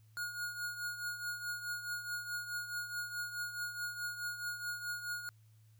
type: tone with tremolo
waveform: square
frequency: 1438 Hz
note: F#6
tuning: 50 cents flat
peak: -36 dBFS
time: 0.17-5.29 s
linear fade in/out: 0 ms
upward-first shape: triangle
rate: 4.7 Hz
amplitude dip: 70%
effects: added 109 Hz sine -60 dBFS peak until 5.79 s + white hiss -75 dBFS RMS until 5.79 s